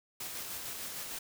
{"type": "noise with tremolo", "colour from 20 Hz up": "white", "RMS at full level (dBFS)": -40, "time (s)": [0.2, 1.19], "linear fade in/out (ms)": 5, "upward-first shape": "square", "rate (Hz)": 6.6, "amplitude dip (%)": 25, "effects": []}